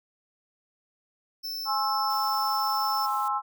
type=tone; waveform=square; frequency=5310 Hz; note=E8; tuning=12 cents sharp; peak=-32 dBFS; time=1.43-3.07 s; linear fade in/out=20 ms
type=chord; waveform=sine; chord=Ab augmented; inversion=none; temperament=equal with one note detuned; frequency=830.6 / 1056.2 / 1318.5 Hz; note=Ab5 / C6 / E6; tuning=0 / +16 / 0 cents; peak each=-29 dBFS; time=1.65-3.42 s; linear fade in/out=50 ms
type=noise; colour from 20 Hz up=blue; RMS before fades=-45 dBFS; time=2.1-3.28 s; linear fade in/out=0 ms
effects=none